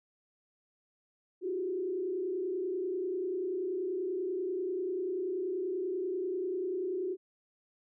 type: tone with frequency modulation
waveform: sine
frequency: 370 Hz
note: F#4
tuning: in tune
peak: -31 dBFS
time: 1.41-7.17 s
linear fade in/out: 50 ms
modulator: 30.3 Hz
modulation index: 0.89
effects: none